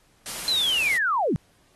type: noise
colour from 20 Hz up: white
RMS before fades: -33 dBFS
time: 0.26-0.97 s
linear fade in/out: 2 ms
type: linear sweep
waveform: sine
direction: down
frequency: 4156 to 116.54 Hz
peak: -20 dBFS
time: 0.48-1.36 s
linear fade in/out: 0 ms
effects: pink hiss -62 dBFS RMS until 1.75 s + AAC 32 kbps